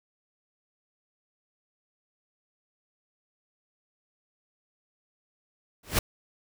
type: noise with exponential growth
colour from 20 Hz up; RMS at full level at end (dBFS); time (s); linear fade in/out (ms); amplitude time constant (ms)
pink; -19; 5.83-5.99; 5; 33
effects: none